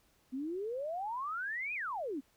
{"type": "exponential two-way sweep", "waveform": "sine", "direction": "up then down", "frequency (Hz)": [248.6, 2543, 248.6], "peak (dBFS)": -35, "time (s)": [0.32, 2.21], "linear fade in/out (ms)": 20, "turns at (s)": 1.74, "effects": ["pink hiss -70 dBFS RMS until 2.36 s"]}